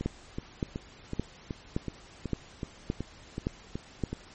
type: two click trains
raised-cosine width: 3 ms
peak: -15 / -20 dBFS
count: 8 / 12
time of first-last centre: 0.06-4.037 / 0.01-4.13 s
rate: 1.76 / 2.67 Hz
effects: pink hiss -52 dBFS RMS until 4.34 s + MP3 32 kbps